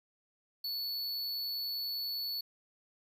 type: tone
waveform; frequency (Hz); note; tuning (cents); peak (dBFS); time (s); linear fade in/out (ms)
square; 4435; C#8; 0; -35; 0.64-2.41; 5
effects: 11-bit